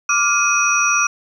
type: tone cluster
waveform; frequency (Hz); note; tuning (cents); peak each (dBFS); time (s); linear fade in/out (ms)
sine; 1169 / 1402 / 2514 / 5810; D6 / F6 / D#7 / F#8; -8 / +6 / +17 / -32; -19; 0.09-1.07; 5
effects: 8-bit